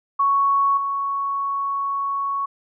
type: tone with level steps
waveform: sine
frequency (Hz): 1111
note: C#6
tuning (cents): +4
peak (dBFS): -15 / -21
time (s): 0.19-2.46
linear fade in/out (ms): 10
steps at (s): 0.77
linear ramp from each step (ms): 5
effects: none